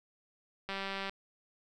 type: click train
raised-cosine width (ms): 0.3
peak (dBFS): -22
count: 80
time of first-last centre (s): 0.69-1.095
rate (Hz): 195
effects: none